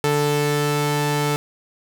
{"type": "tone pair together", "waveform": "sawtooth", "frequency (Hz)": [146.83, 440], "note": ["D3", "A4"], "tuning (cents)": [0, 0], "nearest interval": "octave + perfect fifth", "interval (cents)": 1900, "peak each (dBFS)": -17, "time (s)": [0.04, 1.36], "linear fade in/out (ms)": 0, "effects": []}